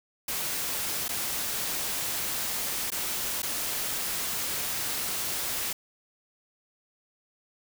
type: noise with dropouts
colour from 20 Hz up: white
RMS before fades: -31 dBFS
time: 0.28-5.73 s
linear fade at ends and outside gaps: 5 ms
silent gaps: 1.082-1.09 / 2.904-2.918 / 3.421-3.429 s
effects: none